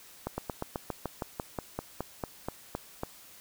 slowing click train, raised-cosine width 1 ms, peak -18 dBFS, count 16, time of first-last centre 0.27-3.034 s, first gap 110 ms, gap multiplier 1.07, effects white hiss -53 dBFS RMS until 3.4 s

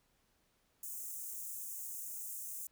white high-pass noise, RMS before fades -44 dBFS, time 0.83-2.67 s, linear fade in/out 2 ms, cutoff 6500 Hz, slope 48 dB/octave, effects pink hiss -75 dBFS RMS until 2.71 s

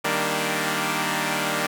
5% pulse chord, Eb major seventh, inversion none, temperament equal, 155.56 / 196 / 233.1 / 293.7 Hz, Eb3 / G3 / Bb3 / D4, 0 / 0 / 0 / 0 cents, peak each -17 dBFS, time 0.04-1.67 s, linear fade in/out 10 ms, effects none

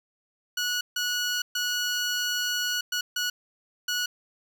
15% pulse tone bursts at uneven times, 1463 Hz, F#6, 20 cents flat, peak -19 dBFS, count 6, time 0.57-0.81 / 0.96-1.42 / 1.55-2.81 / 2.92-3.01 / 3.16-3.3 / 3.88-4.06 s, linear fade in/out 5 ms, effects none

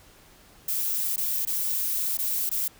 violet noise with dropouts, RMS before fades -27 dBFS, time 0.68-2.68 s, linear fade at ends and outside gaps 5 ms, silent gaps 1.162-1.177 / 1.452-1.471 / 2.173-2.187 / 2.494-2.513 s, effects pink hiss -54 dBFS RMS until 2.79 s

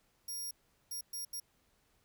10% pulse tone bursts at uneven times, 5600 Hz, F8, 4 cents sharp, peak -33 dBFS, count 4, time 0.28-0.51 / 0.91-1.01 / 1.13-1.25 / 1.33-1.4 s, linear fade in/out 5 ms, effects pink hiss -73 dBFS RMS until 2.04 s

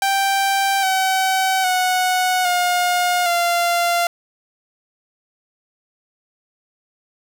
sawtooth tone with pitch steps, 784 / 759.9 / 736.6 / 714 / 692 Hz, G5 / F#5 / F#5 / F5 / F5, 0 / +46 / -8 / +38 / -16 cents, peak -12 dBFS, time 0.02-4.07 s, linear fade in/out 2 ms, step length 810 ms, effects none

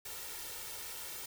white noise with comb filter, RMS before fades -44 dBFS, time 0.05-1.26 s, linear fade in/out 5 ms, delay 2.2 ms, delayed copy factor +0.6, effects none

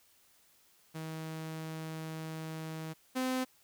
sawtooth tone pair in turn, 159.3 / 257.3 Hz, D#3 / C4, +41 / -29 cents, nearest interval minor sixth, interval 830 cents, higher second, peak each -35 / -27 dBFS, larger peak second, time 0.94-2.94 / 3.15-3.45 s, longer first, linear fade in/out 20 ms, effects white hiss -66 dBFS RMS until 3.63 s

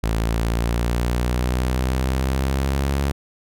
sawtooth linear sweep, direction up, 55 to 70 Hz, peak -15 dBFS, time 0.03-3.12 s, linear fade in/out 10 ms, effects none

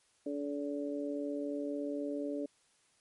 harmonic tone, 143.8 Hz, D3, 36 cents flat, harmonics 2 / 3 / 4, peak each -36 / -41 / -40 dBFS, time 0.26-2.46 s, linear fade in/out 5 ms, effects white hiss -70 dBFS RMS until 3 s + MP3 48 kbps

